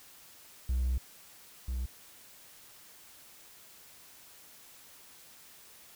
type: tone pair in turn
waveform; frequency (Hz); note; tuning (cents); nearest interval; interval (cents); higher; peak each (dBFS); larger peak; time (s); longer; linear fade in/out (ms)
triangle; 63 / 62.6; B1 / B1; +35 / +24; unison; 11; first; -24 / -29; first; 0.69-0.98 / 1.68-1.86; first; 5
effects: tanh soft clip ceiling -22 dBFS + white hiss -55 dBFS RMS until 5.95 s